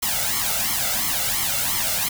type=noise with flanger; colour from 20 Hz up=white; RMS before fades=-23 dBFS; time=0.02-2.09 s; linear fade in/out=10 ms; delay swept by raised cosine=0.94 to 1.45 ms; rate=2.9 Hz; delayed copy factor=+0.8; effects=none